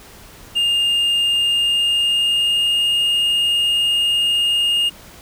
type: tone with pitch glide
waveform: triangle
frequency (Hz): 2818 to 2838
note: F7 to F7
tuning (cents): +15 to +27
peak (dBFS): -13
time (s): 0.55-4.9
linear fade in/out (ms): 20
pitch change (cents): +12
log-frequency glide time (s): 1.39-2.85
effects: pink hiss -42 dBFS RMS until 5.21 s